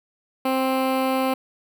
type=tone with notch filter; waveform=15% pulse; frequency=262.7 Hz; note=C4; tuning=7 cents sharp; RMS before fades=-22 dBFS; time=0.45-1.34 s; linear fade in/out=5 ms; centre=6500 Hz; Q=0.66; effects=none